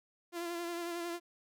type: tone with vibrato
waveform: sawtooth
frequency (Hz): 343.1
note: F4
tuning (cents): -31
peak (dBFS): -33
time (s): 0.32-1.2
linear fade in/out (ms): 50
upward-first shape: sine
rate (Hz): 11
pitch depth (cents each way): 30
effects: none